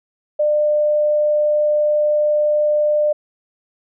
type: tone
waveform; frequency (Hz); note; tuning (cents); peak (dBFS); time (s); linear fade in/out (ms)
sine; 599; D5; +34; -13; 0.39-3.13; 10
effects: none